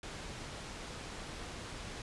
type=low-pass noise; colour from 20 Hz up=pink; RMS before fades=-45 dBFS; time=0.03-2.02 s; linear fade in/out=2 ms; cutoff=7200 Hz; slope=12 dB/octave; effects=resampled to 24000 Hz